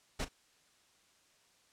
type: noise with echo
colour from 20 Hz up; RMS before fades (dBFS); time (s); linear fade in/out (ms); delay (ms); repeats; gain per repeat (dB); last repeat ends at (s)
pink; -36; 0.19-0.25; 10; 38; 1; -15; 0.288
effects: white hiss -68 dBFS RMS until 1.72 s + low-pass 8000 Hz 12 dB/octave